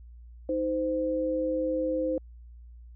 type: tone pair together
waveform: sine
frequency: 314.6 / 517 Hz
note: D#4 / C5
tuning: +19 / -21 cents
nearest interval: major sixth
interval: 860 cents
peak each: -30 / -27 dBFS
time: 0.49-2.18 s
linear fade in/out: 2 ms
effects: added 59 Hz sine -45 dBFS peak until 2.95 s